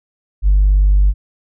triangle tone with tanh clipping, 49.18 Hz, G1, 6 cents sharp, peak -8 dBFS, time 0.42-1.14 s, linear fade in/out 50 ms, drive 5 dB, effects none

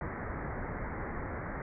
pink low-pass noise, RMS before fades -38 dBFS, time 0.01-1.62 s, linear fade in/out 2 ms, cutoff 2100 Hz, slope 96 dB/octave, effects none

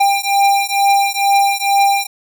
square beating tone pair, 795 / 797.2 Hz, G5 / G5, +24 / +29 cents, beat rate 2.2 Hz, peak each -15 dBFS, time 0-2.07 s, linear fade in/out 10 ms, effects none

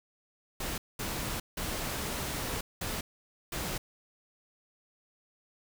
pink noise bursts at uneven times, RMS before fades -35 dBFS, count 5, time 0.6-0.78 / 0.99-1.4 / 1.57-2.61 / 2.81-3.01 / 3.52-3.78 s, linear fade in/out 5 ms, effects none

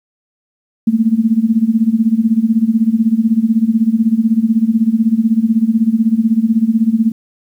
sine tone with tremolo, 224.3 Hz, A3, 34 cents sharp, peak -6 dBFS, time 0.87-7.12 s, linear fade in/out 5 ms, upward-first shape sine, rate 16 Hz, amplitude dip 85%, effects 8-bit

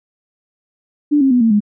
sine tone with pitch steps, 293.7 / 269.3 / 247 / 226.5 / 207.7 Hz, D4 / C#4 / B3 / A#3 / G#3, 0 / -50 / 0 / -50 / 0 cents, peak -9 dBFS, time 1.11-1.605 s, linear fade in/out 20 ms, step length 99 ms, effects none

